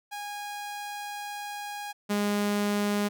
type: tone pair in turn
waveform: sawtooth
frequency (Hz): 822 / 205.5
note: G#5 / G#3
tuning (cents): -18 / -18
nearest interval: 2 octaves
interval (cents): 2400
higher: first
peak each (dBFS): -31 / -21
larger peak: second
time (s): 0.11-1.93 / 2.09-3.09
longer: first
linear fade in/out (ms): 20
effects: none